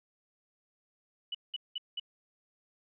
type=tone bursts; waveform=sine; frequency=2960 Hz; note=F#7; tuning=in tune; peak=-33 dBFS; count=4; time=1.32-1.998 s; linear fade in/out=5 ms; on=27 ms; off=190 ms; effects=none